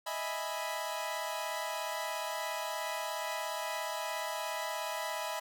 sawtooth chord, E major seventh, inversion third, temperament equal, 622.3 / 659.3 / 830.6 / 987.8 Hz, D#5 / E5 / G#5 / B5, 0 / 0 / 0 / 0 cents, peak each -37 / -38 / -38 / -35 dBFS, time 0.06-5.4 s, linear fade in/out 10 ms, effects none

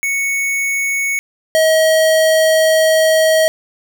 square tone pair in turn, 2217 / 636.3 Hz, C#7 / D#5, 0 / +39 cents, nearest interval octave + minor seventh, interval 2161 cents, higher first, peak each -16 / -10 dBFS, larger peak second, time 0.03-1.19 / 1.55-3.48 s, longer second, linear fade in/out 0 ms, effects none

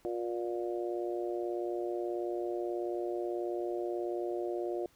harmonic tone, 118.4 Hz, A#2, 27 cents sharp, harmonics 3 / 4 / 5 / 6, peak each -34 / -41 / -40 / -43 dBFS, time 0.05-4.86 s, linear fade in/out 0 ms, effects pink hiss -66 dBFS RMS until 4.95 s

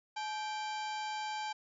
harmonic tone with a mistuned harmonic, 784 Hz, G5, in tune, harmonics 1 / 2 / 3 / 4 / 5 / 6 / 7 / 8 / 9, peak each -37 / -46 / -47 / -48 / -53 / -50 / -56 / -59 / -56 dBFS, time 0.16-1.53 s, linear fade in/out 10 ms, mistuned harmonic 1, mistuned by +150 cents, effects none

